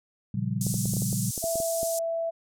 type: chord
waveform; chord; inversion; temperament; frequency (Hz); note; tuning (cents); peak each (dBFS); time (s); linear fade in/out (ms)
sine; G half-diminished seventh; first; equal; 116.54 / 138.59 / 174.61 / 196; Bb2 / Db3 / F3 / G3; 0 / 0 / 0 / 0; -30 / -32 / -33 / -31; 0.34-1.31; 5
type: band-pass noise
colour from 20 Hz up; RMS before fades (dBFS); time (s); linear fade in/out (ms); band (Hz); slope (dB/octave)
pink; -34; 0.61-1.99; 2; 6400 to 12000; 24
type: clicks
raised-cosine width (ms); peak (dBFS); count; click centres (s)
2; -23; 12; 0.667 / 0.742 / 0.856 / 0.937 / 0.968 / 1.021 / 1.129 / 1.378 / 1.441 / 1.556 / 1.602 / 1.831
type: tone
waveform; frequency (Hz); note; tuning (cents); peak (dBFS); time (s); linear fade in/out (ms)
sine; 663; E5; +10; -26; 1.42-2.31; 20
effects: none